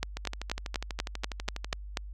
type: two click trains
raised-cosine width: 0.2 ms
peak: -12 / -18 dBFS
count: 9 / 20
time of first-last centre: 0.03-1.972 / 0.17-1.727 s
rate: 4.12 / 12.2 Hz
effects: added 50 Hz sine -39 dBFS peak until 2.13 s